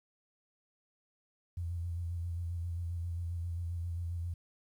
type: tone with vibrato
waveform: sine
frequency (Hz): 85.7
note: F2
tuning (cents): -32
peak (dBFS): -34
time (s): 1.57-4.34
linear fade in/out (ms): 5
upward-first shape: square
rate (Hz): 7.5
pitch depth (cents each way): 30
effects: 11-bit